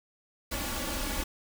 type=noise with comb filter; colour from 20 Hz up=pink; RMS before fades=-33 dBFS; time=0.51-1.24 s; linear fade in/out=10 ms; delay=3.5 ms; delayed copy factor=+0.85; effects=none